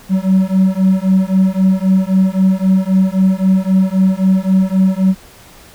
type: beating tone pair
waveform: triangle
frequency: 187.5 / 191.3 Hz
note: F#3 / G3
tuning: +23 / -42 cents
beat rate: 3.8 Hz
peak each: -10 dBFS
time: 0.09-5.15 s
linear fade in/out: 50 ms
effects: tanh soft clip ceiling -1 dBFS + pink hiss -41 dBFS RMS until 5.74 s